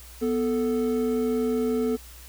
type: tone pair together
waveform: triangle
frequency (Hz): 246.9 / 439.9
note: B3 / A4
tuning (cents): 0 / 0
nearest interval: minor seventh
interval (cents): 1000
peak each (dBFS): -23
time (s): 0.21-1.97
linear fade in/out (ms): 20
effects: added 60 Hz sine -45 dBFS peak until 2.28 s + white hiss -48 dBFS RMS until 2.28 s